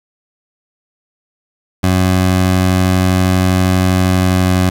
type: tone with pitch glide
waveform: 20% pulse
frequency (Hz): 92.5 to 91.86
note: F#2 to F#2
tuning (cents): 0 to -12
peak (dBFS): -5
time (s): 1.83-4.7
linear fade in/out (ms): 10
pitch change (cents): -12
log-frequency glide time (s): 3.94-4.58
effects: 7-bit